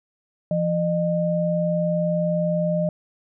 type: tone pair together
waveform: sine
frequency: 170.19 / 610 Hz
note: F3 / D#5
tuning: -44 / -34 cents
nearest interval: octave + minor seventh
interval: 2210 cents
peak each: -22 / -22 dBFS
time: 0.51-2.89 s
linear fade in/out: 2 ms
effects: none